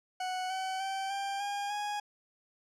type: tone with pitch steps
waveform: 40% pulse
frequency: 740 / 756.9 / 774.1 / 791.7 / 809.8 / 828.2 Hz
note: F#5 / F#5 / G5 / G5 / G#5 / G#5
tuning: 0 / +39 / -22 / +17 / -44 / -5 cents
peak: -32 dBFS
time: 0.2-2 s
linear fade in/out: 5 ms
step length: 300 ms
effects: low-pass 8000 Hz 12 dB/octave